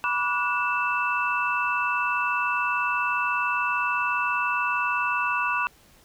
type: tone cluster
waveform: sine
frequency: 977 / 1157 / 1458 / 2650 Hz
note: B5 / D6 / F#6 / E7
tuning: -19 / -26 / -26 / +9 cents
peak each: -28 dBFS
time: 0.04-5.67 s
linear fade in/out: 0 ms
effects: pink hiss -56 dBFS RMS until 6.04 s